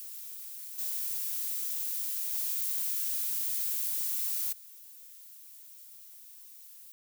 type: noise with level steps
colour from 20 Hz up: violet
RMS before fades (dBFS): -43 / -34 / -32 / -51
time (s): 0-6.92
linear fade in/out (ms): 0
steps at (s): 0.78 / 2.33 / 4.52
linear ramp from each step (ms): 10
effects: none